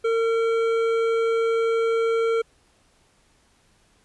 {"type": "tone with hard clipping", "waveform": "sine", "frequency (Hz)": 455.4, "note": "A#4", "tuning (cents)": -40, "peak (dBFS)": -21, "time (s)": [0.04, 2.42], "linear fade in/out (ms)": 10, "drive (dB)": 11, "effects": ["pink hiss -61 dBFS RMS until 4.04 s", "resampled to 24000 Hz"]}